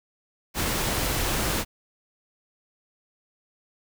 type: noise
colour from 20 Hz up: pink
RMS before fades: -26 dBFS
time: 0.54-1.65 s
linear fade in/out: 50 ms
effects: none